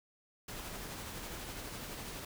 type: noise with tremolo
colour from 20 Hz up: pink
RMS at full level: -43 dBFS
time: 0.48-2.25 s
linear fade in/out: 5 ms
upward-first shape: sine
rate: 12 Hz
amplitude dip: 25%
effects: none